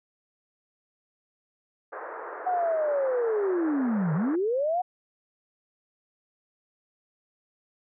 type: band-pass noise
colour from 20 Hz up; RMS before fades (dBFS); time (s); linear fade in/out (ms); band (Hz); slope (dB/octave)
pink; -38; 1.92-4.36; 10; 380 to 1700; 48
type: linear two-way sweep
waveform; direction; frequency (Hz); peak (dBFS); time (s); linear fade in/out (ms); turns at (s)
sine; down then up; 744 to 147.1 to 744; -23; 2.46-4.82; 10; 4.14
effects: none